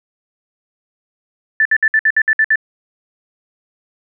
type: tone bursts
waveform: sine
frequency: 1760 Hz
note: A6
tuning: in tune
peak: -9 dBFS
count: 9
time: 1.6-2.557 s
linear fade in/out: 2 ms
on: 53 ms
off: 60 ms
effects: none